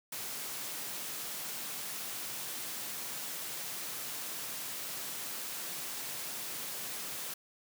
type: high-pass noise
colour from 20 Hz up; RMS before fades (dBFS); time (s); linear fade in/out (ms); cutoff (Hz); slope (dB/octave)
white; -40; 0.12-7.34; 5; 110; 96
effects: none